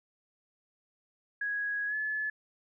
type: tone with pitch glide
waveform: sine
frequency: 1661.2 to 1720.8 Hz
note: G#6 to A6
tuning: 0 to -39 cents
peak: -30 dBFS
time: 1.41-2.3 s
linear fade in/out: 5 ms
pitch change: +61 cents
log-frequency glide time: 1.87-1.95 s
effects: none